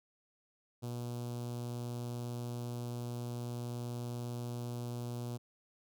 sawtooth tone with notch filter, 120.5 Hz, B2, 42 cents flat, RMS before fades -40 dBFS, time 0.82-5.38 s, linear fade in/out 20 ms, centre 1900 Hz, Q 0.56, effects none

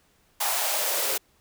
white noise with high-pass filter sweep, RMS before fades -26 dBFS, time 0.4-1.18 s, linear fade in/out 10 ms, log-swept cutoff 820 to 440 Hz, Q 3.6, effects pink hiss -64 dBFS RMS until 1.4 s

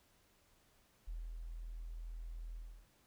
sine tone with ADSR envelope, 41.2 Hz, E1, in tune, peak -40 dBFS, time 1.07-2.87 s, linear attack 14 ms, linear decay 230 ms, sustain -3 dB, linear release 320 ms, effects pink hiss -71 dBFS RMS until 3.06 s

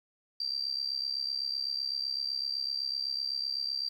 sine tone with amplitude modulation, 4699 Hz, D8, in tune, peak -27 dBFS, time 0.4-3.89 s, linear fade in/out 5 ms, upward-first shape sine, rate 67.9 Hz, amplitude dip 85%, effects 10-bit

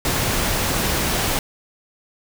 pink noise, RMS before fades -21 dBFS, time 0.05-1.39 s, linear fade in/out 2 ms, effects none

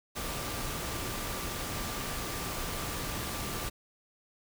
sine tone in noise, 1180 Hz, D6, 8 cents sharp, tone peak -46 dBFS, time 0.15-3.7 s, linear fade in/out 20 ms, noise pink, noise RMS -36 dBFS, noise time 0.15-3.7 s, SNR -13 dB, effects none

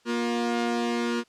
sawtooth tone pair together, 236.9 / 355.8 Hz, A#3 / F4, +28 / +32 cents, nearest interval perfect fifth, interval 704 cents, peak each -22 / -26 dBFS, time 0.05-1.24 s, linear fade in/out 50 ms, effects white hiss -63 dBFS RMS until 1.28 s + low-pass 6000 Hz 12 dB/octave

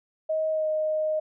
sine tone with pitch glide, 630 to 620.6 Hz, D#5 to D#5, +21 to -5 cents, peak -23 dBFS, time 0.29-1.2 s, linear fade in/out 10 ms, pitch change -26 cents, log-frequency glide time 0.51-0.68 s, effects none

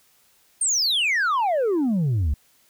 sine exponential sweep, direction down, 9060 to 65.41 Hz, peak -16 dBFS, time 0.61-2.34 s, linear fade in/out 5 ms, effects tanh soft clip ceiling -18 dBFS + white hiss -60 dBFS RMS until 2.69 s

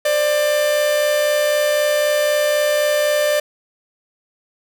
45% pulse tone pair together, 530 / 593.9 Hz, C5 / D5, +22 / +19 cents, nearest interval major second, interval 197 cents, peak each -25 / -15 dBFS, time 0.05-3.4 s, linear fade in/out 5 ms, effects none

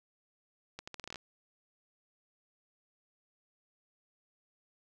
accelerating click train, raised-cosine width 0.2 ms, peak -25 dBFS, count 10, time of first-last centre 0.79-1.158 s, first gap 85 ms, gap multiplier 0.8, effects none

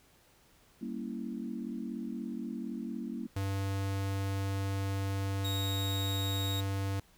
sine chord, G diminished seventh, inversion none, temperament equal, 196 / 233.1 / 277.2 / 329.6 Hz, G3 / Bb3 / Db4 / Fb4, 0 / 0 / 0 / 0 cents, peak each -42 / -38 / -43 / -44 dBFS, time 0.81-3.27 s, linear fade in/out 10 ms
square tone, 97.8 Hz, G2, 4 cents flat, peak -32 dBFS, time 3.36-7 s, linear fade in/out 5 ms
40% pulse tone with vibrato, 3772 Hz, A#7, 20 cents sharp, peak -35 dBFS, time 5.44-6.61 s, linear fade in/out 10 ms, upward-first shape square, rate 20 Hz, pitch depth 11 cents each way
effects pink hiss -64 dBFS RMS until 7.17 s

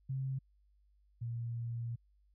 sine tone pair in turn, 133.2 / 117.26 Hz, C3 / A#2, +31 / +11 cents, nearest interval major second, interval 220 cents, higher first, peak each -34 / -36 dBFS, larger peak first, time 0.09-0.39 / 1.21-1.96 s, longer second, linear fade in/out 10 ms, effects added 50 Hz sine -66 dBFS peak until 2.34 s

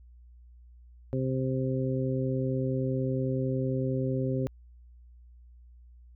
harmonic tone, 130.81 Hz, C3, in tune, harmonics 1 / 2 / 3 / 4, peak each -29 / -32 / -34 / -35 dBFS, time 1.13-4.47 s, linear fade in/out 0 ms, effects added 60 Hz sine -50 dBFS peak until 6.15 s

